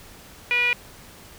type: tone with low-pass filter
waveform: 5% pulse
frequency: 485.9 Hz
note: B4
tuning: 28 cents flat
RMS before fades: -21 dBFS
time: 0.51-0.73 s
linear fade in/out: 0 ms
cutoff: 2400 Hz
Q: 8.9
effects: pink hiss -46 dBFS RMS until 1.38 s